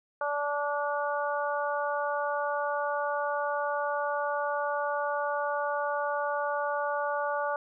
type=harmonic tone; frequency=290 Hz; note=D4; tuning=22 cents flat; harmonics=2 / 3 / 4 / 5; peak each=-31 / -33 / -34 / -35 dBFS; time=0.21-7.56 s; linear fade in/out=2 ms; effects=none